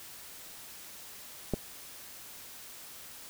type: clicks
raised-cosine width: 2 ms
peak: -15 / -23 dBFS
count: 2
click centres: 1.537 / 1.542 s
effects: white hiss -48 dBFS RMS until 3.29 s